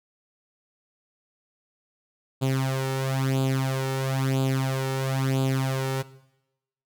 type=tone with flanger; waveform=sawtooth; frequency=133.2 Hz; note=C3; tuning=31 cents sharp; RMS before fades=-25 dBFS; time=2.41-6.03 s; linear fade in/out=20 ms; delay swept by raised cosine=0.26 to 2.26 ms; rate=1 Hz; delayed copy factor=+0.75; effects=noise-tail reverb RT60 0.9 s tail -18 dB re dry